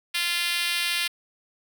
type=tone with high-pass filter; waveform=5% pulse; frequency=346.7 Hz; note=F4; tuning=13 cents flat; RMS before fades=-26 dBFS; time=0.14-1.08 s; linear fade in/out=10 ms; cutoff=2300 Hz; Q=1.1; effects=none